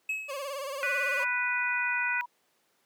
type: tone with exponential decay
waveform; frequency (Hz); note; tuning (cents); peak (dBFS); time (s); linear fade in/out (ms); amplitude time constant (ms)
triangle; 2572; E7; -43; -25; 0.09-0.6; 5; 110
type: tone with vibrato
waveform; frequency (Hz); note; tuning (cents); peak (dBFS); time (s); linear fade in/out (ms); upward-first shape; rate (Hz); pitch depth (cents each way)
30% pulse; 554.4; C#5; 0; -31; 0.28-1.25; 20; sine; 18; 85
type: harmonic tone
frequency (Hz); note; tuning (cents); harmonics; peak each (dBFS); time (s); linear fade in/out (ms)
493.9; B4; 0; 3 / 4 / 5; -30 / -33 / -31; 0.83-2.21; 0
type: tone with pitch glide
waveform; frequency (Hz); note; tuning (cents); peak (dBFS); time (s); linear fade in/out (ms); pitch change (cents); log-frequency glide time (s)
sine; 985 to 968.6; B5 to B5; -5 to -34; -35; 1.19-2.26; 10; -29; 1.45-2
effects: pink hiss -70 dBFS RMS until 2.85 s + high-pass 300 Hz 12 dB/octave